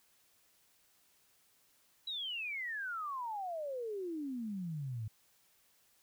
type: exponential sweep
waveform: sine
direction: down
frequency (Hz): 3951 to 104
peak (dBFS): -37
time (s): 2.07-5.08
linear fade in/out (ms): 5
effects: white hiss -70 dBFS RMS until 6.02 s